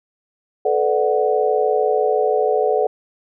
sine chord, B minor seventh, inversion third, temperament equal with one note detuned, 433.7 / 493.9 / 587.3 / 740 Hz, A4 / B4 / D5 / F#5, -25 / 0 / 0 / 0 cents, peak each -18 / -21 / -22 / -21 dBFS, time 0.65-2.87 s, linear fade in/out 5 ms, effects none

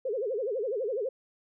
sine tone with vibrato, 466.2 Hz, A#4, in tune, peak -28 dBFS, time 0.05-1.09 s, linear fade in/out 5 ms, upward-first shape sine, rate 12 Hz, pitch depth 260 cents each way, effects none

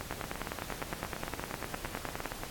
two click trains, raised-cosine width 0.5 ms, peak -21 / -19 dBFS, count 22 / 22, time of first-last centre 0.01-2.435 / 0.11-2.257 s, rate 8.66 / 9.78 Hz, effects pink hiss -44 dBFS RMS until 2.5 s + AAC 64 kbps

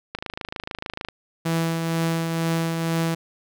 click train, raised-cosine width 0.3 ms, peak -14 dBFS, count 26, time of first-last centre 0.15-1.086 s, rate 26.7 Hz
sawtooth tone with tremolo, 164.81 Hz, E3, in tune, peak -16 dBFS, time 1.45-3.15 s, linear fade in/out 10 ms, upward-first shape triangle, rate 2.1 Hz, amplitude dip 40%
effects none

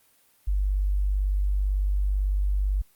sine tone, 49 Hz, G1, in tune, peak -21 dBFS, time 0.47-2.82 s, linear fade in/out 10 ms, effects white hiss -62 dBFS RMS until 2.95 s + Opus 32 kbps

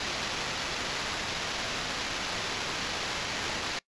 white noise with sample-and-hold, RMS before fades -33 dBFS, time 0-3.79 s, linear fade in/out 2 ms, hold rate 8820 Hz, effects noise-tail reverb RT60 0.1 s tail -23 dB re dry + resampled to 22050 Hz

